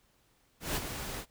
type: noise with ADSR envelope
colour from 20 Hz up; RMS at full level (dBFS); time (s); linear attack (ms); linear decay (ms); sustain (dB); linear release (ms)
pink; -31; 0.6-1.26; 160; 35; -8; 72
effects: pink hiss -69 dBFS RMS until 1.3 s